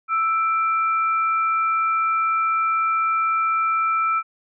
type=tone pair together; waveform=sine; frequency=1322 / 2356 Hz; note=E6 / D7; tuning=+5 / +5 cents; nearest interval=minor seventh; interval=1000 cents; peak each=-18 / -28 dBFS; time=0.08-4.23 s; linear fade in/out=50 ms; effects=none